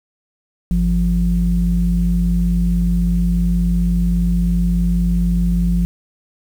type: tone pair together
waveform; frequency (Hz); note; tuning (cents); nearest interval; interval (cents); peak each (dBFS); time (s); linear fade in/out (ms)
sine; 51.79 / 174.61; G#1 / F3; -4 / 0; octave + major sixth; 2104; -15; 0.71-5.85; 0
effects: tanh soft clip ceiling -6 dBFS + 7-bit